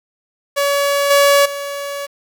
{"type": "tone with level steps", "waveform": "sawtooth", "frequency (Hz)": 566, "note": "C#5", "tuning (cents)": 36, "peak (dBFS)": [-10, -5, -19], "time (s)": [0.56, 2.07], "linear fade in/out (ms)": 20, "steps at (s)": [1.1, 1.45], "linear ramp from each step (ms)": 10, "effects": ["7-bit"]}